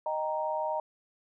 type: chord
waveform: sine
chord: Eb major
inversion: none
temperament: equal with one note detuned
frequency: 620.1 / 784 / 932.3 Hz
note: Eb5 / G5 / Bb5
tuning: -6 / 0 / 0 cents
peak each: -32 / -37 / -32 dBFS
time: 0.06-0.8 s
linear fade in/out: 2 ms
effects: none